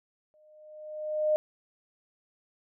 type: tone with exponential growth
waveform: sine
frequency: 612 Hz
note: D#5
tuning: 29 cents flat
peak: -20 dBFS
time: 0.34-1.36 s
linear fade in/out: 0 ms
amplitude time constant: 220 ms
effects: none